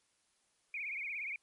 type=tone with vibrato; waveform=sine; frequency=2300 Hz; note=D7; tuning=37 cents flat; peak=-37 dBFS; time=0.74-1.36 s; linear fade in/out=2 ms; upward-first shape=triangle; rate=17 Hz; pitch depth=160 cents each way; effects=white hiss -75 dBFS RMS until 1.42 s + MP3 48 kbps